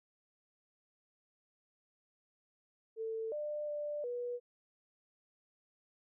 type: tone with pitch steps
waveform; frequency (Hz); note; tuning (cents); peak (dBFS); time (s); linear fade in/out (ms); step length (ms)
sine; 446.3 / 597 / 591 / 486; A4 / D5 / D5 / B4; +25 / +28 / +11 / -28; -36; 2.96-4.4; 50; 360
effects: none